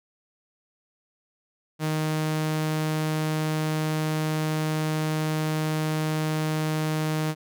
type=tone; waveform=sawtooth; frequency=155.56 Hz; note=D#3; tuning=in tune; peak=-20 dBFS; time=1.79-7.35 s; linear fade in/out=50 ms; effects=none